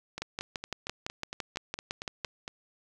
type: two click trains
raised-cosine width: 0.2 ms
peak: -20 / -16 dBFS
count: 11 / 13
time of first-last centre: 0.18-2.479 / 0.22-2.247 s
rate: 4.35 / 5.92 Hz
effects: none